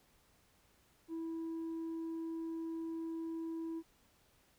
sine tone with tanh clipping, 327.5 Hz, E4, 11 cents flat, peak -39 dBFS, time 1.08-3.83 s, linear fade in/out 50 ms, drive 2 dB, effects pink hiss -70 dBFS RMS until 4.58 s

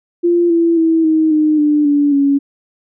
sine tone with pitch steps, 345.7 / 335.5 / 325.5 / 315.9 / 306.6 / 297.5 / 288.7 / 280.1 Hz, F4 / E4 / E4 / D#4 / D#4 / D4 / D4 / C#4, -18 / +31 / -22 / +26 / -25 / +22 / -30 / +18 cents, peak -9 dBFS, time 0.23-2.39 s, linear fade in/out 20 ms, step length 270 ms, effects none

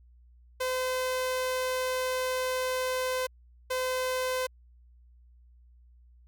sawtooth tone pair in turn, 512 / 512 Hz, C5 / C5, -38 / -38 cents, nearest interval unison, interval 0 cents, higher neither, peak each -24 dBFS, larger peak neither, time 0.6-3.27 / 3.7-4.47 s, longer first, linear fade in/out 10 ms, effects added 60 Hz sine -54 dBFS peak until 6.27 s

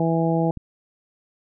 harmonic tone, 164.81 Hz, E3, in tune, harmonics 1 / 2 / 3 / 4 / 5, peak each -21 / -24 / -26 / -27 / -28 dBFS, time 0-0.51 s, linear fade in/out 2 ms
click, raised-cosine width 5 ms, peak -21 dBFS, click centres 0.573 s
effects none

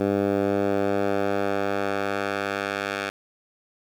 10% pulse tone with band-pass filter sweep, 99.7 Hz, G2, 30 cents sharp, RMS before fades -25 dBFS, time 0-3.1 s, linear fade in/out 5 ms, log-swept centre 370 to 1900 Hz, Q 0.78, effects 8-bit

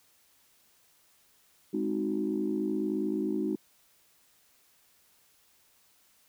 sine chord, Ab dominant seventh, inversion none, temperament equal, 207.7 / 261.6 / 311.1 / 370 Hz, Ab3 / C4 / Eb4 / Gb4, 0 / 0 / 0 / 0 cents, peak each -33 / -36 / -31 / -33 dBFS, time 1.73-3.56 s, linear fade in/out 10 ms, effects tanh soft clip ceiling -18 dBFS + white hiss -65 dBFS RMS until 6.28 s

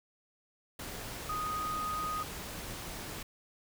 sine tone in noise, 1244.5 Hz, D#6, in tune, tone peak -33 dBFS, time 1.29-2.23 s, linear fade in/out 5 ms, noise pink, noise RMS -42 dBFS, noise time 0.79-3.23 s, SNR +6 dB, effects none

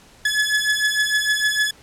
sawtooth beating tone pair, 1704 / 1710.6 Hz, G#6 / A6, +44 / -49 cents, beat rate 6.6 Hz, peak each -17 dBFS, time 0.25-1.71 s, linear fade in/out 5 ms, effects pink hiss -49 dBFS RMS until 1.82 s + low-pass 10000 Hz 12 dB/octave

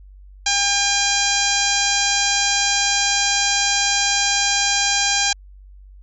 harmonic tone, 804 Hz, G5, 44 cents sharp, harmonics 1 / 2 / 3 / 4 / 5 / 6 / 7 / 8 / 9, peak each -25 / -25 / -25 / -25 / -25 / -25 / -25 / -25 / -25 dBFS, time 0.46-5.33 s, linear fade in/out 5 ms, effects added 48 Hz sine -40 dBFS peak until 6.02 s

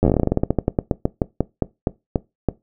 slowing click train, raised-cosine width 2 ms, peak -3 dBFS, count 27, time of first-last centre 0.03-2.487 s, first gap 10 ms, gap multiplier 1.15, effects noise-tail reverb RT60 0.2 s tail -20 dB re dry

